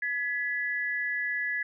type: tone pair together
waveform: sine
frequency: 1692.2 / 1975.5 Hz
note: G#6 / B6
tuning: +32 / 0 cents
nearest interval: minor third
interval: 268 cents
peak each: -30 / -31 dBFS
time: 0.02-1.63 s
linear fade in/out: 5 ms
effects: none